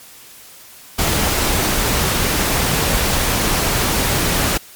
pink noise, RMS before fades -17 dBFS, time 0.98-4.58 s, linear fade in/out 10 ms, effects white hiss -41 dBFS RMS until 4.75 s + MP3 96 kbps

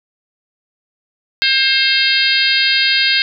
harmonic tone, 532 Hz, C5, 29 cents sharp, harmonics 3 / 4 / 5 / 6 / 7 / 8 / 9, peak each -19 / -19 / -19 / -19 / -19 / -19 / -19 dBFS, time 1.42-3.22 s, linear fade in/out 0 ms, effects none

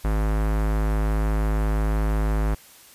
square tone with low-pass filter, 52.9 Hz, G#1, 33 cents sharp, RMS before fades -22 dBFS, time 0.04-2.55 s, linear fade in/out 10 ms, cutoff 1600 Hz, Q 1.1, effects white hiss -49 dBFS RMS until 2.94 s + resampled to 32000 Hz

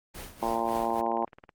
pink noise with tremolo, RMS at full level -40 dBFS, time 0.14-1.01 s, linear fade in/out 10 ms, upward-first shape sine, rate 3.6 Hz, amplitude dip 75%
harmonic tone, 115.2 Hz, A#2, 20 cents flat, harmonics 2 / 3 / 4 / 5 / 6 / 7 / 8 / 9, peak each -36 / -34 / -37 / -35 / -32 / -31 / -33 / -35 dBFS, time 0.42-1.25 s, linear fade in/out 5 ms
click train, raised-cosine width 0.5 ms, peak -32 dBFS, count 16, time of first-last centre 0.69-1.492 s, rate 18.7 Hz
effects Opus 24 kbps

